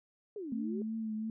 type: exponential two-way sweep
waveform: sine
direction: down then up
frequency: 440 to 250 to 414 Hz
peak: -38 dBFS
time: 0.36-0.82 s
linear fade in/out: 2 ms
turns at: 0.53 s
type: tone with vibrato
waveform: sine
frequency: 220 Hz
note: A3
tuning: in tune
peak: -34 dBFS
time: 0.52-1.3 s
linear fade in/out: 2 ms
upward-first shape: triangle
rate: 2.8 Hz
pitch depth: 40 cents each way
effects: none